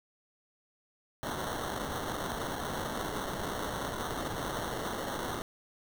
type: noise with sample-and-hold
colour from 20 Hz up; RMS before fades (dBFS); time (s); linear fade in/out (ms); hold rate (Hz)
white; -36; 1.23-5.42; 0; 2450
effects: none